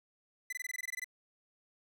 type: tone bursts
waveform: 45% pulse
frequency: 2005 Hz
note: B6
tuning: 26 cents sharp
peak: -36 dBFS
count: 12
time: 0.5-1.044 s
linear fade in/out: 5 ms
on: 27 ms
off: 20 ms
effects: none